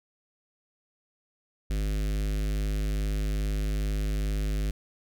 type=tone with notch filter; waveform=square; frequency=51.2 Hz; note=G#1; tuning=24 cents flat; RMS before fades=-28 dBFS; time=1.7-4.71 s; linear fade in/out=5 ms; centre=920 Hz; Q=0.73; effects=none